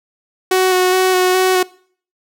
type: tone with vibrato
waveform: sawtooth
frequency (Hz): 370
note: F#4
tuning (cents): 0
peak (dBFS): -7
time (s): 0.51-1.63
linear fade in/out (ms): 5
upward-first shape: square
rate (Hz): 2.4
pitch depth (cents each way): 14
effects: noise-tail reverb RT60 0.5 s tail -22 dB re dry